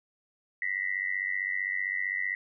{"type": "tone with amplitude modulation", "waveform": "sine", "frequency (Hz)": 1965, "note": "B6", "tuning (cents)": -9, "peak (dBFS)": -24, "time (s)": [0.62, 2.35], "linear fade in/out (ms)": 2, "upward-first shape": "sine", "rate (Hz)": 95.5, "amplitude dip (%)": 100, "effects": []}